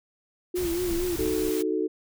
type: tone with vibrato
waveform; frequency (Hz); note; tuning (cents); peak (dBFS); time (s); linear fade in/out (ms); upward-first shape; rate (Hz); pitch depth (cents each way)
sine; 349.2; F4; 0; -25; 0.54-1.16; 5; sine; 4.4; 69
type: noise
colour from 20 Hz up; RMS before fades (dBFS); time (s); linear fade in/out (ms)
white; -37; 0.55-1.63; 20
type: noise with tremolo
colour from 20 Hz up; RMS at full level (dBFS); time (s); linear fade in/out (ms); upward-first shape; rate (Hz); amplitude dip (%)
brown; -34; 0.57-1.5; 20; sine; 3.3; 50
type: chord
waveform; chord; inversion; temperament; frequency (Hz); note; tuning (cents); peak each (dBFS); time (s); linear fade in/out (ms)
sine; D# diminished; none; equal; 311.1 / 370 / 440; D#4 / F#4 / A4; 0 / 0 / 0; -28; 1.18-1.88; 20
effects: none